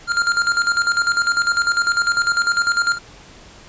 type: tone with tremolo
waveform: square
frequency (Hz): 1396.9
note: F6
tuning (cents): 0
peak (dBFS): -14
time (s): 0.07-2.99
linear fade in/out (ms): 50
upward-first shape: square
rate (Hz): 10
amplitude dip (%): 65
effects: pink hiss -43 dBFS RMS until 3.68 s + resampled to 16000 Hz